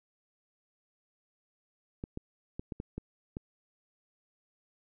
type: clicks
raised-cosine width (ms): 3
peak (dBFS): -24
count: 7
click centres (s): 2.039 / 2.174 / 2.595 / 2.722 / 2.801 / 2.98 / 3.369
effects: none